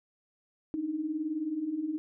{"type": "beating tone pair", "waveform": "sine", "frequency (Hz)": [293.7, 312.7], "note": ["D4", "D#4"], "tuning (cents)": [0, 9], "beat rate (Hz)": 19, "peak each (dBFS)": [-37, -31], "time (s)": [0.74, 1.98], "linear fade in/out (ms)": 0, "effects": []}